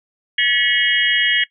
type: tone cluster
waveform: sine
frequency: 1718 / 1936 / 2207 / 2892 / 3245 Hz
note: A6 / B6 / C#7 / F#7 / G#7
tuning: -42 / -35 / -8 / -40 / -41 cents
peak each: -20 dBFS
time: 0.38-1.44 s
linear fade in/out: 5 ms
effects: noise-tail reverb RT60 0.1 s tail -19 dB re dry